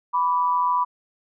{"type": "tone pair together", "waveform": "sine", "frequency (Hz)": [987.8, 1161.3], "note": ["B5", "D6"], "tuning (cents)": [0, -20], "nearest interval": "minor third", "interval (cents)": 280, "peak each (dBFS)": [-19, -25], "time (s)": [0.13, 0.85], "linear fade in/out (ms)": 20, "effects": []}